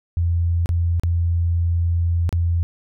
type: tone with dropouts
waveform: sine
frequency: 85.2 Hz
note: F2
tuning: 42 cents flat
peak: -16 dBFS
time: 0.17-2.63 s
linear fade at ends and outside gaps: 0 ms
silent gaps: 0.659-0.691 / 0.997-1.035 / 2.292-2.327 s
effects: none